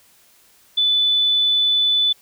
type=tone; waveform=sine; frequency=3490 Hz; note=A7; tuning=15 cents flat; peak=-14 dBFS; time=0.77-2.13 s; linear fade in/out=10 ms; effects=white hiss -54 dBFS RMS until 2.21 s